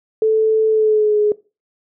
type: tone with pitch glide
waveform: sine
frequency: 438.5 to 419.7 Hz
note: A4 to G#4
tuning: -6 to +18 cents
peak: -11 dBFS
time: 0.22-1.32 s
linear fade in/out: 2 ms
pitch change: -76 cents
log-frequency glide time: 0.69-1.19 s
effects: noise-tail reverb RT60 0.3 s tail -20 dB re dry